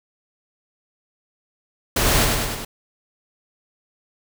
pink noise with echo, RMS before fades -19 dBFS, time 1.96-2.25 s, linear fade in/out 5 ms, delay 100 ms, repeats 4, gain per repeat -3 dB, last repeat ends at 2.65 s, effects none

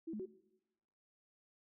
sine tone with pitch steps, 326.9 / 212.8 / 373.7 Hz, E4 / G#3 / F#4, -14 / +42 / +17 cents, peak -40 dBFS, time 0.07-0.259 s, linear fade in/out 10 ms, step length 63 ms, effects noise-tail reverb RT60 1.0 s tail -19 dB re dry

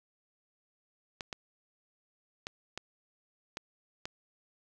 clicks, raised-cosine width 0.2 ms, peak -20 dBFS, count 6, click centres 1.208 / 1.328 / 2.469 / 2.776 / 3.571 / 4.055 s, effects none

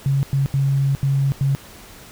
sine tone bursts at uneven times, 137.6 Hz, C#3, 12 cents flat, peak -15 dBFS, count 5, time 0.06-0.23 / 0.33-0.46 / 0.54-0.95 / 1.03-1.32 / 1.41-1.55 s, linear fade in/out 0 ms, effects pink hiss -42 dBFS RMS until 2.11 s

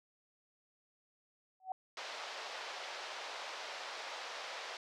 sine tone with exponential growth, 753 Hz, F#5, 30 cents sharp, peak -32 dBFS, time 1.6-1.72 s, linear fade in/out 2 ms, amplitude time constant 26 ms
pink band-pass noise, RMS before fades -45 dBFS, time 1.97-4.77 s, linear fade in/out 2 ms, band 550 to 5400 Hz, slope 24 dB/octave
effects none

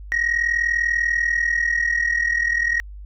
sine tone pair together, 1864.7 / 1905 Hz, A#6 / A#6, 0 / +37 cents, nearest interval unison, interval 37 cents, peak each -19 dBFS, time 0.12-2.8 s, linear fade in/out 0 ms, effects tanh soft clip ceiling -14 dBFS + added 50 Hz sine -34 dBFS peak until 3.05 s

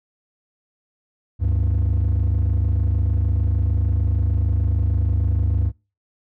triangle tone pair together, 71.4 / 98 Hz, D2 / G2, -48 / 0 cents, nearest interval perfect fourth, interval 548 cents, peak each -16 dBFS, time 1.39-5.72 s, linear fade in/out 50 ms, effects noise-tail reverb RT60 0.3 s tail -25 dB re dry + tanh soft clip ceiling -12 dBFS

